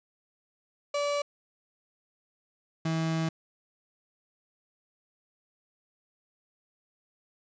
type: tone pair in turn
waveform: 35% pulse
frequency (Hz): 577 / 161.92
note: D5 / E3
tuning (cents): -31 / -31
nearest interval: octave + minor seventh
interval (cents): 2200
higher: first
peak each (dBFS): -25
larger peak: neither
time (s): 0.94-1.22 / 2.85-3.29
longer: second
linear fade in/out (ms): 5
effects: resampled to 16000 Hz + 11-bit